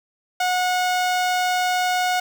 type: tone with notch filter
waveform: sawtooth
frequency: 729 Hz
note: F#5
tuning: 26 cents flat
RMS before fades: -21 dBFS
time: 0.4-2.2 s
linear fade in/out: 5 ms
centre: 11000 Hz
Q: 1.2
effects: none